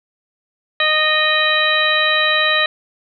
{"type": "harmonic tone with a mistuned harmonic", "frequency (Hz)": 618, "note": "D#5", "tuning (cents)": -12, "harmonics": [1, 2, 3, 4, 5, 6], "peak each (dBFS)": [-22, -21, -17, -22, -23, -19], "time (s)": [0.8, 2.66], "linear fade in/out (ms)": 2, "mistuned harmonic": 6, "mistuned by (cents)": 92, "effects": []}